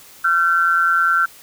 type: tone pair together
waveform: sine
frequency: 1366.3 / 1536 Hz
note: F6 / G6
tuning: -38 / -36 cents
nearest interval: major second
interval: 202 cents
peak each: -15 / -17 dBFS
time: 0.24-1.26 s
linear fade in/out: 10 ms
effects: white hiss -44 dBFS RMS until 1.42 s